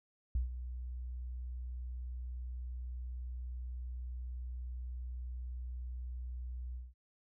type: tone with ADSR envelope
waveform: sine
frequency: 61.74 Hz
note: B1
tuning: in tune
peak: -28 dBFS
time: 0.35-6.94 s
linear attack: 3 ms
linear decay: 130 ms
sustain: -11 dB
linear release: 190 ms
effects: none